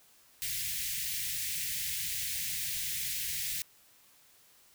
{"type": "band-stop noise", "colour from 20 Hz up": "white", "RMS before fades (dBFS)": -35, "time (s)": [0.42, 3.62], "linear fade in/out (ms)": 0, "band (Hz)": [170, 1800], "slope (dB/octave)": 48, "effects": ["white hiss -62 dBFS RMS until 4.74 s"]}